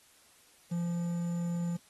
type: tone with quantisation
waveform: triangle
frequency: 172.1 Hz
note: F3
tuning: 25 cents flat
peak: -28 dBFS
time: 0.71-1.77 s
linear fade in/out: 10 ms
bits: 9
effects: white hiss -62 dBFS RMS until 1.89 s + AAC 32 kbps